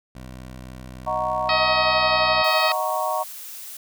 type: tone with pitch glide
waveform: 15% pulse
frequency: 63.5 to 62.27 Hz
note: B1 to B1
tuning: +49 to +15 cents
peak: -30 dBFS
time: 0.15-2.43 s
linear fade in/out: 5 ms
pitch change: -34 cents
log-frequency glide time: 1.46-2.26 s
type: chord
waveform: sine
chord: D# minor seventh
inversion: none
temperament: equal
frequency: 622.3 / 740 / 932.3 / 1108.7 Hz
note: D#5 / F#5 / A#5 / C#6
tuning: 0 / 0 / 0 / 0 cents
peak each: -27 dBFS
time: 1.06-3.24 s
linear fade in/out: 20 ms
type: harmonic tone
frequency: 634 Hz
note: D#5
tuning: 32 cents sharp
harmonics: 1 / 2 / 3 / 4 / 5 / 6 / 7 / 8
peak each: -25 / -24 / -27 / -25 / -32 / -29 / -27 / -34 dBFS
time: 1.49-2.72 s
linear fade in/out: 2 ms
type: noise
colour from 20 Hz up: blue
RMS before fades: -37 dBFS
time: 2.44-3.77 s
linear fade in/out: 2 ms
effects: none